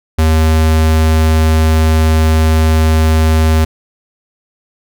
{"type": "tone", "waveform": "square", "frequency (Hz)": 79.3, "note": "D#2", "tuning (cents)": 33, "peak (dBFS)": -8, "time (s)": [0.18, 3.65], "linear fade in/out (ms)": 10, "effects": []}